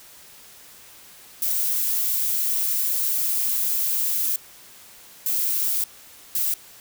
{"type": "noise bursts at uneven times", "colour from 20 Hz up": "violet", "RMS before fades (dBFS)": -23, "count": 3, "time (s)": [[1.42, 4.36], [5.26, 5.84], [6.35, 6.54]], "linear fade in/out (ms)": 2, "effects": ["white hiss -47 dBFS RMS until 6.8 s"]}